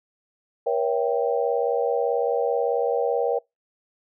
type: chord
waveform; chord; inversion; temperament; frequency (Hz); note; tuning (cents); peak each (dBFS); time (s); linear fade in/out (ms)
sine; A# diminished seventh; none; equal with one note detuned; 476.2 / 554.4 / 659.3 / 784; A#4 / C#5 / E5 / G5; +37 / 0 / 0 / 0; -23 / -26 / -29 / -28; 0.66-3.39; 10
effects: noise-tail reverb RT60 0.2 s tail -26 dB re dry